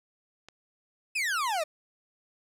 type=click; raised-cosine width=0.2 ms; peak=-29 dBFS; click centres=0.486 s
type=exponential sweep; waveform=40% pulse; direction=down; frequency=2637 to 592 Hz; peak=-26 dBFS; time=1.15-1.64 s; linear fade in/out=10 ms
effects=low-pass 12000 Hz 12 dB/octave + 10-bit